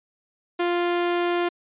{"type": "tone", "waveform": "sawtooth", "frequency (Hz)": 349.2, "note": "F4", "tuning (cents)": 0, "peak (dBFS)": -17, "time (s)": [0.59, 1.49], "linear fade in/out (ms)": 10, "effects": ["resampled to 8000 Hz"]}